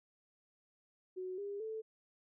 sine tone with pitch steps, 370 / 403.5 / 440 Hz, F#4 / G#4 / A4, 0 / -50 / 0 cents, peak -39 dBFS, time 1.16-1.82 s, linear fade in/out 20 ms, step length 220 ms, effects none

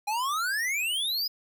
square exponential sweep, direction up, 809 to 5090 Hz, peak -27 dBFS, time 0.07-1.28 s, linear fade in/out 10 ms, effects none

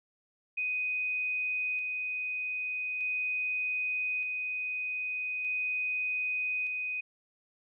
sine tone with tremolo, 2498 Hz, D#7, 6 cents sharp, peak -29 dBFS, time 0.57-7.01 s, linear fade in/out 10 ms, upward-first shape square, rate 0.41 Hz, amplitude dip 25%, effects none

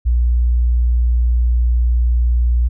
sine tone, 59.8 Hz, A#1, 45 cents sharp, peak -11 dBFS, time 0.05-2.69 s, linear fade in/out 20 ms, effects none

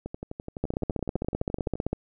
two click trains, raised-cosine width 2 ms, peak -13 / -21 dBFS, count 21 / 21, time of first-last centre 0.64-1.93 / 0.06-1.755 s, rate 15.5 / 11.8 Hz, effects none

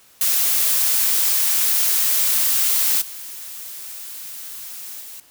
blue noise with level steps, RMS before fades -18 / -34 / -37 dBFS, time 0.21-5.2 s, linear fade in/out 2 ms, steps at 3.01 / 5 s, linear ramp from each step 10 ms, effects white hiss -52 dBFS RMS until 5.3 s

